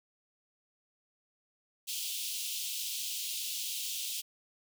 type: high-pass noise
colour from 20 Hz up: pink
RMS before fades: -37 dBFS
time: 1.87-4.22 s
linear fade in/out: 20 ms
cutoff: 2800 Hz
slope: 48 dB/octave
effects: none